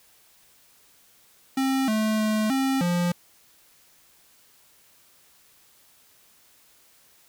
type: tone with pitch steps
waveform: square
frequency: 266.7 / 216.8 / 215.6 / 267.3 / 175 Hz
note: C4 / A3 / A3 / C4 / F3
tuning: +33 / -25 / -35 / +37 / +4 cents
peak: -22 dBFS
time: 1.57-3.12 s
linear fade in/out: 5 ms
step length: 310 ms
effects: white hiss -58 dBFS RMS until 7.28 s